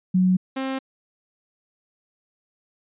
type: tone pair in turn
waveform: sine / sawtooth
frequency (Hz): 184.4 / 265.8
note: F#3 / C4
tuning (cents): -6 / +27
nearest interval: tritone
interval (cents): 633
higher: second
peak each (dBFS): -15 / -21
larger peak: first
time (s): 0.14-0.37 / 0.56-0.79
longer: neither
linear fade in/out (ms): 10
effects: resampled to 8000 Hz